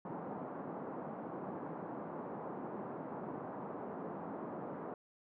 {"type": "band-pass noise", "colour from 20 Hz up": "pink", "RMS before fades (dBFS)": -44, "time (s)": [0.05, 4.94], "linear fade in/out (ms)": 2, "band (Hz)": [170, 1100], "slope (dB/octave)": 24, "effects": []}